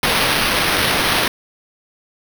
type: noise with sample-and-hold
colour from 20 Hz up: white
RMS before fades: -17 dBFS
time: 0.03-1.28 s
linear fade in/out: 2 ms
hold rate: 7350 Hz
effects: none